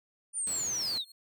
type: linear sweep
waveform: sine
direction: down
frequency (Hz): 9397 to 3500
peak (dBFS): -30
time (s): 0.33-1.05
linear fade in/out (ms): 50
type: tone with tremolo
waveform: sawtooth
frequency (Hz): 4265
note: C8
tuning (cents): +32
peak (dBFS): -38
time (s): 0.47-1.12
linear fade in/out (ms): 5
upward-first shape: sine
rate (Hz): 3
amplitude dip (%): 85
type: high-pass noise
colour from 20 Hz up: pink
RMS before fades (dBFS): -46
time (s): 0.47-0.98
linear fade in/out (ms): 0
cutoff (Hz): 110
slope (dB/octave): 12
effects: none